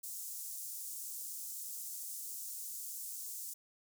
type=high-pass noise; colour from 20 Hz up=pink; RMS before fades=-44 dBFS; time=0.03-3.54 s; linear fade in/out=10 ms; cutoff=6900 Hz; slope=24 dB/octave; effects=none